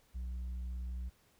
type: tone with tanh clipping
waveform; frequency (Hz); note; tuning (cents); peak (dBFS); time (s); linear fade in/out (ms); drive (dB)
triangle; 61.74; B1; 0; -38; 0.14-1.1; 20; 8
effects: pink hiss -69 dBFS RMS until 1.39 s